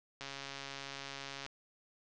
click train, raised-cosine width 0.2 ms, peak -26 dBFS, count 174, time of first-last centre 0.21-1.464 s, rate 138 Hz, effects resampled to 16000 Hz + 9-bit

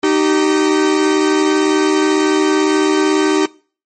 45% pulse tone pair together, 308.3 / 386.4 Hz, D#4 / G4, -16 / -25 cents, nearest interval major third, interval 391 cents, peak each -14 dBFS, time 0.03-3.46 s, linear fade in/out 5 ms, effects noise-tail reverb RT60 0.4 s tail -22 dB re dry + MP3 32 kbps

